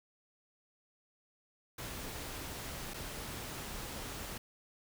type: noise with dropouts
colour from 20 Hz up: pink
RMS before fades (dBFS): -43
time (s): 1.78-4.38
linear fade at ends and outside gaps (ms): 5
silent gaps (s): 2.937-2.941
effects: none